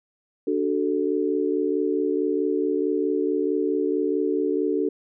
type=chord; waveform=sine; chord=D major; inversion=none; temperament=equal with one note detuned; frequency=293.7 / 375.4 / 440 Hz; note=D4 / F#4 / A4; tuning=0 / +25 / 0 cents; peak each=-25 dBFS; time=0.47-4.89 s; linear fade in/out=5 ms; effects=none